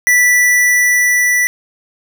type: tone with level ramp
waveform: square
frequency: 1968 Hz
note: B6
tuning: 7 cents flat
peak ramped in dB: -8 to -11 dBFS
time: 0.07-1.47 s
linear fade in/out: 0 ms
effects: none